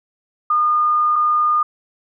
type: tone pair in turn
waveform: sine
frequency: 1218 / 1218 Hz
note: D#6 / D#6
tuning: -37 / -37 cents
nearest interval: unison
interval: 0 cents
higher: neither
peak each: -13 dBFS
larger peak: neither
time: 0.5-1.16 / 1.16-1.63 s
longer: first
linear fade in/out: 5 ms
effects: none